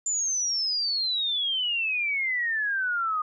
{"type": "exponential sweep", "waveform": "sine", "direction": "down", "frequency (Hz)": [7200, 1221], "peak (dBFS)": -24, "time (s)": [0.06, 3.22], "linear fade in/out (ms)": 5, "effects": []}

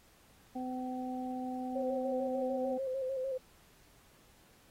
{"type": "harmonic tone", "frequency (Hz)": 254.4, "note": "C4", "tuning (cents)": -48, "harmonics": [1, 2, 3], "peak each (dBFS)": [-37, -46, -41], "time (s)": [0.55, 2.78], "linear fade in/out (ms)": 10}
{"type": "tone with vibrato", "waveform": "sine", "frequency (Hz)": 526, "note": "C5", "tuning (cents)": 9, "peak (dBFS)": -33, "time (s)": [1.75, 3.38], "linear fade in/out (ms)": 10, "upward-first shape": "square", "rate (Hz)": 6.7, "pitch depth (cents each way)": 39}
{"effects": ["pink hiss -64 dBFS RMS until 4.7 s", "AAC 48 kbps"]}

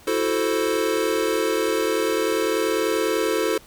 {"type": "chord", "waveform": "square", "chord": "F# half-diminished seventh", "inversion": "third", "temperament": "equal", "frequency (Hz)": [329.6, 370, 440, 523.3], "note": ["E4", "F#4", "A4", "C5"], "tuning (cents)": [0, 0, 0, 0], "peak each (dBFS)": [-27, -28, -24, -28], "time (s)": [0.07, 3.58], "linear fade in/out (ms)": 5, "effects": ["pink hiss -49 dBFS RMS until 3.66 s"]}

